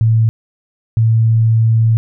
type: tone pair in turn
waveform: sine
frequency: 112.3 / 112.75 Hz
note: A2 / A2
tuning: +36 / +43 cents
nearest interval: unison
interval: 7 cents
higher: second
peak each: -8 dBFS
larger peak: neither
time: 0.01-0.29 / 0.97-1.97 s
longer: second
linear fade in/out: 0 ms
effects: none